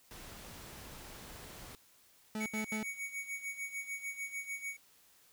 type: noise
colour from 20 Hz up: pink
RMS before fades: -50 dBFS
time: 0.11-1.75 s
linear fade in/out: 0 ms
type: tone bursts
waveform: 40% pulse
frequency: 216 Hz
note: A3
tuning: 32 cents flat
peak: -35 dBFS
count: 3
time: 2.35-2.83 s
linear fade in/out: 2 ms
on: 110 ms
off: 75 ms
type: tone with tremolo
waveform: square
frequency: 2238 Hz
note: C#7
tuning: 16 cents sharp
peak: -37 dBFS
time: 2.4-4.77 s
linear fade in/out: 10 ms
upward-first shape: sine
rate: 6.7 Hz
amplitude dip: 75%
effects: white hiss -65 dBFS RMS until 5.32 s